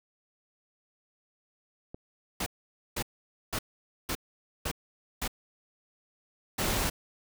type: click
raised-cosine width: 2 ms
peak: -27 dBFS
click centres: 1.945 s
type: noise bursts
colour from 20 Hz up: pink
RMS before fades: -32 dBFS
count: 6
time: 2.4-5.278 s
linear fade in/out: 5 ms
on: 63 ms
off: 500 ms
type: noise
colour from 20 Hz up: pink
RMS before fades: -29 dBFS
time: 6.58-6.9 s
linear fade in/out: 10 ms
effects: none